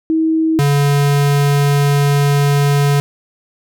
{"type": "tone pair in turn", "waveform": ["sine", "square"], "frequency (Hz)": [320.3, 142.68], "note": ["E4", "D3"], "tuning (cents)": [-50, -50], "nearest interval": "octave + major second", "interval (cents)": 1400, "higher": "first", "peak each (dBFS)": -11, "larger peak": "neither", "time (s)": [[0.1, 0.59], [0.59, 3]], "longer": "second", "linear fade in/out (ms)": 0, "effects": []}